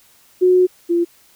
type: tone pair in turn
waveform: sine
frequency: 365.2 / 343.3 Hz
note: F#4 / F4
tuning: -23 / -30 cents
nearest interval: minor second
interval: 107 cents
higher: first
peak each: -9 / -13 dBFS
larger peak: first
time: 0.41-0.67 / 0.89-1.05 s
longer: first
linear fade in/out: 20 ms
effects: white hiss -52 dBFS RMS until 1.35 s

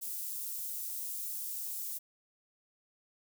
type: high-pass noise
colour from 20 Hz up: white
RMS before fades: -39 dBFS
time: 0.01-1.99 s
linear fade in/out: 20 ms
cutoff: 9600 Hz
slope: 12 dB/octave
effects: none

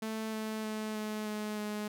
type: tone with pitch steps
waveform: sawtooth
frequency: 220 / 218 / 216 / 214 / 212 / 210.1 Hz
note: A3 / A3 / A3 / A3 / G#3 / G#3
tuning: 0 / -16 / -32 / -48 / +36 / +20 cents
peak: -31 dBFS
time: 0.02-1.88 s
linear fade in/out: 5 ms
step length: 310 ms
effects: none

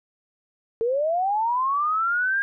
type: linear sweep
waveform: sine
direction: up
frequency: 441.1 to 1627 Hz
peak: -20 dBFS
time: 0.81-2.42 s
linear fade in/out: 0 ms
effects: none

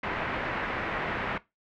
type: low-pass noise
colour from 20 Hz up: white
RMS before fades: -32 dBFS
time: 0.03-1.38 s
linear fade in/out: 5 ms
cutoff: 2100 Hz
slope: 24 dB/octave
effects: noise-tail reverb RT60 0.2 s tail -18 dB re dry

